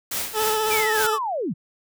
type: noise with tremolo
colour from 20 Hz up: white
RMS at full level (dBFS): -26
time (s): 0.11-1.07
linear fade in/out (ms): 5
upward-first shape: sine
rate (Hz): 3.5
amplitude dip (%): 70
type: tone with vibrato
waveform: 20% pulse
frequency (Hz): 434.2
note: A4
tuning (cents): -23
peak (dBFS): -16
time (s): 0.33-1.19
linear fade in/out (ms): 50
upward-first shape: sine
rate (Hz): 15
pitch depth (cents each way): 27
type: linear sweep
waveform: sine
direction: down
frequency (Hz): 2415 to 123.47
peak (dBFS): -23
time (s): 0.7-1.54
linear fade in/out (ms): 20
effects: none